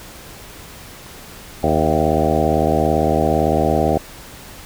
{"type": "harmonic tone with a mistuned harmonic", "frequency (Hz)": 77.78, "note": "D#2", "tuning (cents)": 0, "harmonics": [1, 2, 3, 4, 5, 6, 7, 8, 9, 10], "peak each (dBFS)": [-23, -23, -23, -23, -23, -23, -23, -23, -23, -23], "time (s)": [1.63, 3.98], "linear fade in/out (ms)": 5, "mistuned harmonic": 8, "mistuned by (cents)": 45, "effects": ["pink hiss -38 dBFS RMS until 4.65 s"]}